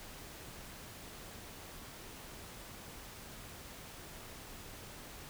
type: silence
effects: pink hiss -50 dBFS RMS until 5.29 s

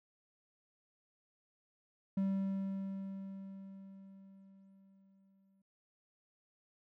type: tone with exponential decay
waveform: triangle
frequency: 194 Hz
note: G3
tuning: 18 cents flat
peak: -28 dBFS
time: 2.17-5.62 s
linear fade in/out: 5 ms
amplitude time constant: 750 ms
effects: none

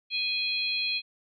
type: harmonic tone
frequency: 830 Hz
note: G#5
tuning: 1 cent flat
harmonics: 3 / 4 / 5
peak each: -30 / -33 / -30 dBFS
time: 0.1-1.02 s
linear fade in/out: 50 ms
effects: none

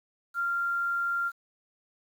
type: tone with quantisation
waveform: sine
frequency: 1388 Hz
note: F6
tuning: 11 cents flat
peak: -26 dBFS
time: 0.34-1.32 s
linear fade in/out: 50 ms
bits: 9
effects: none

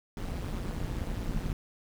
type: noise with amplitude modulation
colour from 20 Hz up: brown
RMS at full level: -30 dBFS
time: 0.17-1.53 s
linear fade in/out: 2 ms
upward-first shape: sine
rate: 182 Hz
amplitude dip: 80%
effects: none

